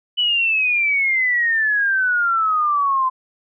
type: exponential sweep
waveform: sine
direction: down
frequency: 2991 to 1025 Hz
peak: -15 dBFS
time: 0.17-3.1 s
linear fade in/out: 20 ms
effects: none